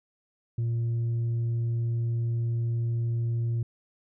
sine tone, 116.6 Hz, A#2, 1 cent sharp, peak -22 dBFS, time 0.58-3.63 s, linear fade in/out 5 ms, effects tanh soft clip ceiling -24 dBFS

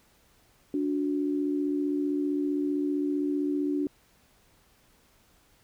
sine tone pair together, 290 / 365.4 Hz, D4 / F#4, -22 / -22 cents, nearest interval major third, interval 400 cents, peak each -26 / -32 dBFS, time 0.74-3.87 s, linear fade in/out 2 ms, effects pink hiss -63 dBFS RMS until 5.63 s

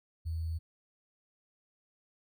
sine tone with sample-and-hold, 81.5 Hz, E2, 19 cents flat, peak -32 dBFS, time 0.25-0.59 s, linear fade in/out 20 ms, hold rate 4410 Hz, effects none

